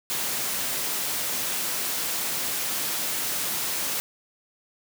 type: high-pass noise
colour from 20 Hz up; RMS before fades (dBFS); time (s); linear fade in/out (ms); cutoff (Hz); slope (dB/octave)
white; -28; 0.1-4; 0; 120; 12
effects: none